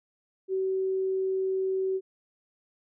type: tone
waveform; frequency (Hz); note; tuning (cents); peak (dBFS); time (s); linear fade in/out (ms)
sine; 380.1; F#4; +47; -25; 0.48-2.01; 50
effects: none